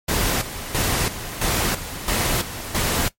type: noise with tremolo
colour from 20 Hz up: pink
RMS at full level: -21 dBFS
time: 0.08-3.09 s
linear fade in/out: 10 ms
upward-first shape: square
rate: 1.5 Hz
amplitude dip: 70%
effects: noise-tail reverb RT60 0.1 s tail -18 dB re dry + MP3 64 kbps